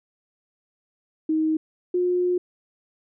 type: tone pair in turn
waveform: sine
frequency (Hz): 314.6 / 358.4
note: D#4 / F4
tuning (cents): +19 / +45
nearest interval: major second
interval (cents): 226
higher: second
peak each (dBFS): -19 / -19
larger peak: neither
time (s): 1.29-1.57 / 1.94-2.38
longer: second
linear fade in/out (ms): 5
effects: none